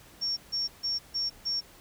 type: tone bursts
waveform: sine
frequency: 5500 Hz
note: F8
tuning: 27 cents flat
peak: -27 dBFS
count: 5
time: 0.21-1.61 s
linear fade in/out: 20 ms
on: 160 ms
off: 150 ms
effects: pink hiss -54 dBFS RMS until 1.8 s